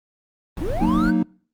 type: noise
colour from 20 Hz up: brown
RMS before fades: -27 dBFS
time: 0.57-1.1 s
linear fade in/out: 2 ms
type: linear sweep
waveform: triangle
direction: up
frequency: 246.9 to 1563 Hz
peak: -23 dBFS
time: 0.6-1.12 s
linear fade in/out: 20 ms
type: chord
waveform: triangle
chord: D# minor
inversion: first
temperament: equal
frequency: 185 / 233.1 / 311.1 Hz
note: F#3 / A#3 / D#4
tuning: 0 / 0 / 0 cents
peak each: -19 dBFS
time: 0.81-1.23 s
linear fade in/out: 5 ms
effects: noise-tail reverb RT60 0.5 s tail -26 dB re dry + Opus 32 kbps